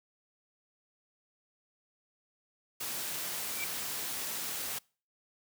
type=noise; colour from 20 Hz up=white; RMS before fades=-37 dBFS; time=2.8-4.79 s; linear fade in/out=10 ms
type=tone with exponential growth; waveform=sine; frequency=2321 Hz; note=D7; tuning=21 cents flat; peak=-31 dBFS; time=3.46-3.64 s; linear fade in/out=0 ms; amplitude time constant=38 ms
effects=noise-tail reverb RT60 0.4 s tail -26 dB re dry + high-pass 100 Hz 12 dB/octave